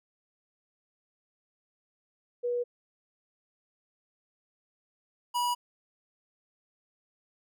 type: tone pair in turn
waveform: sine / square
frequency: 484.8 / 971.4 Hz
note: B4 / B5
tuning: -32 / -29 cents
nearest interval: octave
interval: 1203 cents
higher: second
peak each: -27 dBFS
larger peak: neither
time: 2.43-2.64 / 5.34-5.55 s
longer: neither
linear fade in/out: 20 ms
effects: none